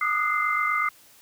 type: tone cluster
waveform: sine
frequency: 1208 / 1256 / 1461 / 2081 Hz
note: D6 / D#6 / F#6 / C7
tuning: +48 / +16 / -22 / -10 cents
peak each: -27 / -27 / -33 / -25 dBFS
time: 0.01-0.89 s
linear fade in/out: 5 ms
effects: white hiss -54 dBFS RMS until 1.21 s